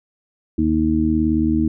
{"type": "harmonic tone", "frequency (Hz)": 78.5, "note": "D#2", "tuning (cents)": 16, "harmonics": [1, 2, 3, 4], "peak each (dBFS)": [-23, -27, -19, -18], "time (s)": [0.58, 1.68], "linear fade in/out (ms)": 5, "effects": []}